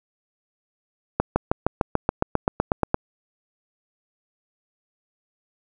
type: accelerating click train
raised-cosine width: 1 ms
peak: -4 dBFS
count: 14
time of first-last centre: 1.2-2.944 s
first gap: 160 ms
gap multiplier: 0.97
effects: none